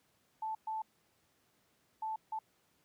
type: tone bursts at uneven times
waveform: sine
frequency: 877 Hz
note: A5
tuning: 6 cents flat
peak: -35 dBFS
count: 4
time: 0.42-0.55 / 0.67-0.82 / 2.02-2.16 / 2.32-2.39 s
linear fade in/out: 5 ms
effects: pink hiss -73 dBFS RMS until 2.84 s + high-pass 100 Hz 12 dB/octave